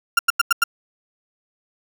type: tone bursts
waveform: 35% pulse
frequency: 1388 Hz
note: F6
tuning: 11 cents flat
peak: -10 dBFS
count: 5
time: 0.17-0.639 s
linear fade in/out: 5 ms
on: 21 ms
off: 91 ms
effects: none